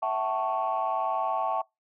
sine chord, F# minor seventh, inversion third, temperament equal with one note detuned, 659.3 / 759 / 880 / 1108.7 Hz, E5 / F#5 / A5 / C#6, 0 / +44 / 0 / 0 cents, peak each -30 dBFS, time 0.02-1.62 s, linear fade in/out 10 ms, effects noise-tail reverb RT60 0.2 s tail -25 dB re dry + tanh soft clip ceiling -18 dBFS

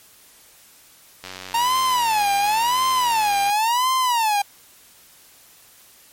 click train, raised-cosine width 0.2 ms, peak -16 dBFS, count 211, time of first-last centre 1.24-3.498 s, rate 93 Hz
45% pulse tone with vibrato, 912 Hz, A#5, 38 cents flat, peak -17 dBFS, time 1.54-4.42 s, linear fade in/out 5 ms, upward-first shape sine, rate 0.94 Hz, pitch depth 230 cents each way
effects white hiss -50 dBFS RMS until 6.12 s + MP3 64 kbps

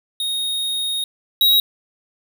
square tone pair in turn, 3729 / 3823 Hz, A#7 / A#7, 0 / +43 cents, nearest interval unison, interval 43 cents, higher second, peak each -21 / -12 dBFS, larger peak second, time 0.2-1.04 / 1.41-1.6 s, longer first, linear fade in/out 2 ms, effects none

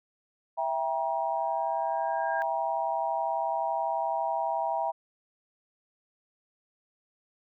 sine chord, E diminished, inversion none, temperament just, 659.3 / 791.1 / 949.3 Hz, E5 / G5 / Bb5, 0 / +16 / +31 cents, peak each -31 dBFS, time 0.57-4.92 s, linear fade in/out 20 ms
sine tone with exponential growth, 1612 Hz, G6, 48 cents sharp, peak -30 dBFS, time 1.36-2.42 s, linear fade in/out 0 ms, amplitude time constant 230 ms
effects none

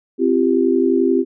sine chord, C suspended fourth, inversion none, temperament equal with one note detuned, 261.6 / 340.7 / 392 Hz, C4 / F4 / G4, 0 / -43 / 0 cents, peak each -17 dBFS, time 0.18-1.25 s, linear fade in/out 50 ms, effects none

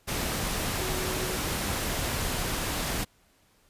sine tone in noise, 370.3 Hz, F#4, 1 cent sharp, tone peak -36 dBFS, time 0.78-1.38 s, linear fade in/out 20 ms, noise pink, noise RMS -30 dBFS, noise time 0.07-3.05 s, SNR -9 dB, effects pink hiss -64 dBFS RMS until 3.69 s + resampled to 32000 Hz

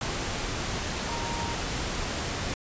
sine tone in noise, 932.3 Hz, A#5, in tune, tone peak -35 dBFS, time 1.09-1.54 s, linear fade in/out 2 ms, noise pink, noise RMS -31 dBFS, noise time 0.01-2.54 s, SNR -7 dB, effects resampled to 16000 Hz

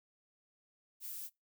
violet noise, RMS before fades -44 dBFS, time 1-1.3 s, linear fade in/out 50 ms, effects noise-tail reverb RT60 0.2 s tail -23 dB re dry

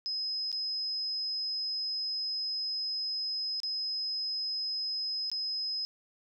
sine tone with dropouts, 5080 Hz, D#8, 35 cents sharp, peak -31 dBFS, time 0.06-5.85 s, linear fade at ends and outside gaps 0 ms, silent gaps 0.517-0.527 / 3.602-3.633 / 5.3-5.316 s, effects 12-bit

